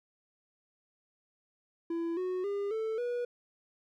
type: tone with pitch steps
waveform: triangle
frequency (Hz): 335 / 367.4 / 403 / 442 / 484.8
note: E4 / F#4 / G4 / A4 / B4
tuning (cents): +28 / -12 / +48 / +8 / -32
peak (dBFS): -29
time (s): 1.9-3.25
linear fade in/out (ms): 5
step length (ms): 270
effects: none